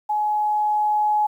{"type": "tone with level ramp", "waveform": "sine", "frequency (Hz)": 844, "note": "G#5", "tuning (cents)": 28, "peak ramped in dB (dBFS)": [-19, -16], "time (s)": [0.09, 1.27], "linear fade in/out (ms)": 10, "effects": ["9-bit"]}